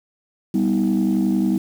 sine chord, G augmented, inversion none, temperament equal with one note detuned, 196 / 246.9 / 318.4 Hz, G3 / B3 / D#4, 0 / 0 / +40 cents, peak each -18 / -20 / -20 dBFS, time 0.54-1.58 s, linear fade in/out 5 ms, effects tanh soft clip ceiling -11 dBFS + 7-bit

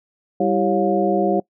sine tone cluster, 196.4 / 332.3 / 392.8 / 551 / 710 Hz, G3 / E4 / G4 / C#5 / F5, +4 / +14 / +4 / -11 / +28 cents, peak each -22 dBFS, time 0.4-1.4 s, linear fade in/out 5 ms, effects noise-tail reverb RT60 0.1 s tail -23 dB re dry

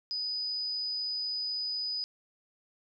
sine tone, 4978 Hz, D#8, in tune, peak -31 dBFS, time 0.11-2.04 s, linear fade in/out 0 ms, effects none

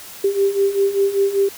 sine beating tone pair, 392 / 397.1 Hz, G4 / G4, 0 / +22 cents, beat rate 5.1 Hz, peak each -20 / -16 dBFS, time 0.24-1.49 s, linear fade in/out 5 ms, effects white hiss -37 dBFS RMS until 1.57 s

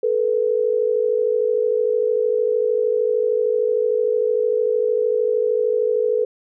sine tone pair together, 434.6 / 487.8 Hz, A4 / B4, -21 / -21 cents, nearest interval major second, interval 200 cents, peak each -19 dBFS, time 0.03-6.25 s, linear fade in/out 5 ms, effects none

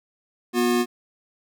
square tone pair together, 242.7 / 359.9 Hz, B3 / F#4, -30 / -48 cents, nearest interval perfect fifth, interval 682 cents, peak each -22 dBFS, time 0.53-0.86 s, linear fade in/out 50 ms, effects none

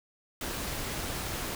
pink noise, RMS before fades -35 dBFS, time 0.41-1.55 s, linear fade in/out 2 ms, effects none

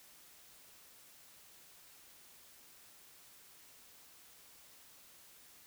silence, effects white hiss -60 dBFS RMS until 5.66 s

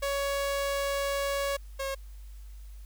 sawtooth tone pair in turn, 559 / 543.1 Hz, C#5 / C#5, +14 / -36 cents, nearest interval unison, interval 50 cents, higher first, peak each -24 / -27 dBFS, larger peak first, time 0.02-1.57 / 1.79-1.95 s, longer first, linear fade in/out 10 ms, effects added 50 Hz sine -42 dBFS peak until 2.85 s + white hiss -62 dBFS RMS until 2.85 s

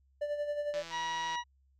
triangle tone with tremolo, 587.3 Hz, D5, in tune, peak -28 dBFS, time 0.21-0.83 s, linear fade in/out 10 ms, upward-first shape sine, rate 11 Hz, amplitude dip 55%
click train, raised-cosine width 0.2 ms, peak -28 dBFS, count 103, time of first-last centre 0.74-1.354 s, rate 166 Hz
harmonic tone, 962 Hz, B5, 46 cents flat, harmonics 1 / 2 / 3 / 4 / 6, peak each -34 / -40 / -44 / -46 / -50 dBFS, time 0.9-1.44 s, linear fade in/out 50 ms
effects added 67 Hz sine -65 dBFS peak until 1.79 s

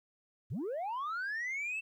sine linear sweep, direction up, 82.41 to 2686 Hz, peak -32 dBFS, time 0.5-1.81 s, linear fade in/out 20 ms, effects tanh soft clip ceiling -33 dBFS + 12-bit

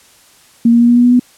sine tone with pitch steps, 233.1 / 235.4 / 237.7 / 240.1 / 242.4 / 244.8 / 247.2 Hz, A#3 / A#3 / A#3 / B3 / B3 / B3 / B3, 0 / +17 / +34 / -49 / -32 / -15 / +2 cents, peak -5 dBFS, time 0.65-1.196 s, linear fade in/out 5 ms, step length 78 ms, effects white hiss -46 dBFS RMS until 1.37 s + low-pass 11000 Hz 12 dB/octave

